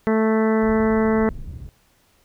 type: harmonic tone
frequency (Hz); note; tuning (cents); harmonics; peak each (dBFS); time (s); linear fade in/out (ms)
220; A3; 0; 1 / 2 / 3 / 4 / 5 / 6 / 7 / 8 / 9; -18 / -20 / -28 / -30 / -32 / -33 / -36 / -36 / -34; 0.07-1.29; 0
type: low-pass noise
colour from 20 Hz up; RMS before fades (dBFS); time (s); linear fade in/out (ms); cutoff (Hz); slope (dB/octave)
pink; -34; 0.62-1.69; 0; 140; 12
effects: pink hiss -60 dBFS RMS until 2.24 s